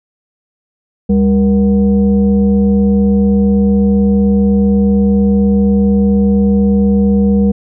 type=tone with frequency modulation; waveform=sine; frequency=200.8 Hz; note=G3; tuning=42 cents sharp; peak=-7 dBFS; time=1.09-7.52 s; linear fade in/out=10 ms; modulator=273 Hz; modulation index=0.64; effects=none